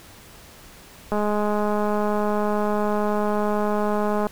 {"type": "click train", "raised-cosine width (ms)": 1, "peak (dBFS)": -11, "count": 659, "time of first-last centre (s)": [1.12, 4.268], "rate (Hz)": 209, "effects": ["pink hiss -46 dBFS RMS until 4.31 s"]}